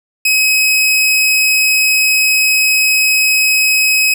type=tone; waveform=sawtooth; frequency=2545 Hz; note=D#7; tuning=39 cents sharp; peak=-6 dBFS; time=0.25-4.14 s; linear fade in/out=5 ms; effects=none